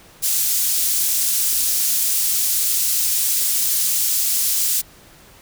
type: high-pass noise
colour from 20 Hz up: pink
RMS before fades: -19 dBFS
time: 0.22-4.82 s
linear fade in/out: 20 ms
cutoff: 7200 Hz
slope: 12 dB/octave
effects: pink hiss -47 dBFS RMS until 5.41 s